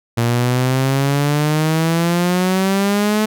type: exponential sweep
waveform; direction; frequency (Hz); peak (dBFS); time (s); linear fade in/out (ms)
sawtooth; up; 116.3 to 216.6; -10; 0.17-3.26; 10
effects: none